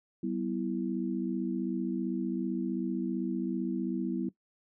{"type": "chord", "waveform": "sine", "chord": "E minor", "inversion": "first", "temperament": "equal with one note detuned", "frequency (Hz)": [191.41, 246.9, 329.6], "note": ["G3", "B3", "E4"], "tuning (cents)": [-41, 0, 0], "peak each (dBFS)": -34, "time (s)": [0.23, 4.29], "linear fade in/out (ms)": 5, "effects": ["noise-tail reverb RT60 0.1 s tail -18 dB re dry"]}